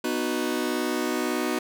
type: chord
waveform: sawtooth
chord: B major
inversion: none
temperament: just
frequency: 246.9 / 308.7 / 370.4 Hz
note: B3 / D#4 / F#4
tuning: 0 / -14 / +2 cents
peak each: -25 dBFS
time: 0.04-1.59 s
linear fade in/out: 5 ms
effects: none